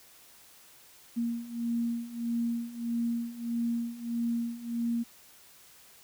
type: beating tone pair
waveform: sine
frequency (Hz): 233.1 / 234.7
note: A#3 / A#3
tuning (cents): 0 / +12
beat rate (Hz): 1.6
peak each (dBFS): -34 / -31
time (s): 1.16-5.04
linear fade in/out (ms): 20
effects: white hiss -56 dBFS RMS until 6.03 s